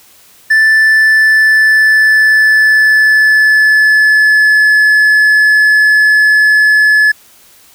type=tone with pitch glide; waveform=triangle; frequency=1760 to 1715.8 Hz; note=A6 to A6; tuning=0 to -44 cents; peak=-3 dBFS; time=0.5-7.12 s; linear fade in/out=10 ms; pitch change=-44 cents; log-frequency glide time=0.72-4.76 s; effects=white hiss -43 dBFS RMS until 7.74 s